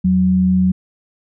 sine tone pair together, 82.41 / 185 Hz, E2 / F#3, 0 / 0 cents, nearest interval octave + major second, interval 1400 cents, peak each -22 / -11 dBFS, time 0.04-0.72 s, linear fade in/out 10 ms, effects none

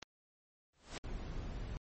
click, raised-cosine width 0.2 ms, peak -26 dBFS, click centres 0.027 s
pink noise with exponential growth, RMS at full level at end -40 dBFS, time 0.73-0.98 s, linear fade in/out 2 ms, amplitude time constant 54 ms
brown noise, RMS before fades -42 dBFS, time 1.04-1.77 s, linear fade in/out 0 ms
effects MP3 32 kbps

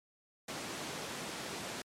pink high-pass noise, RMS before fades -41 dBFS, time 0.48-1.82 s, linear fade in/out 5 ms, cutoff 180 Hz, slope 12 dB/octave, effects low-pass 9000 Hz 12 dB/octave + MP3 96 kbps

